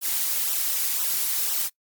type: noise with flanger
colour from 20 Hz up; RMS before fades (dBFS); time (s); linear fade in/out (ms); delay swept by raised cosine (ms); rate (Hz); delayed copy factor
blue; -25; 0.01-1.7; 50; 0.43 to 5.03; 2; -0.75
effects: noise-tail reverb RT60 0.1 s tail -22 dB re dry + Opus 48 kbps